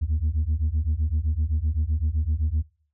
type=beating tone pair; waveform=sine; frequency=73.42 / 81.22 Hz; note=D2 / E2; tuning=0 / -25 cents; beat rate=7.8 Hz; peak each=-22 dBFS; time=0.01-2.63 s; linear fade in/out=20 ms; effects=noise-tail reverb RT60 0.5 s tail -25 dB re dry + tanh soft clip ceiling -18 dBFS